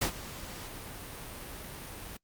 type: noise with ADSR envelope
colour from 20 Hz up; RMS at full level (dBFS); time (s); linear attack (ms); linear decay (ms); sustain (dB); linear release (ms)
pink; -27; 0.01-2.17; 12; 87; -16; 4
effects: noise-tail reverb RT60 0.1 s tail -26 dB re dry + Opus 48 kbps